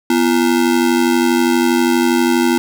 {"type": "ring-modulated tone", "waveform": "square", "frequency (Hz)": 293.7, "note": "D4", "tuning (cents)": 0, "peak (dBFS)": -9, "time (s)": [0.1, 2.58], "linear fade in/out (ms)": 0, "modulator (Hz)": 46.2, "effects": []}